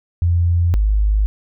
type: tone pair in turn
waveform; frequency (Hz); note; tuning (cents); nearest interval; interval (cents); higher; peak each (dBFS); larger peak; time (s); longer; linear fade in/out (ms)
sine; 86.2 / 51.79; F2 / G#1; -22 / -4; major sixth; 882; first; -12; neither; 0.22-0.74 / 0.74-1.26; neither; 0
effects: none